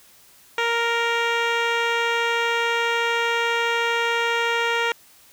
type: tone with low-pass filter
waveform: 10% pulse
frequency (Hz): 466.2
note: A#4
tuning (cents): 0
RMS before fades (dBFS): -22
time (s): 0.58-4.92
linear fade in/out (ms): 2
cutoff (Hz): 3700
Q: 0.96
effects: white hiss -52 dBFS RMS until 5.32 s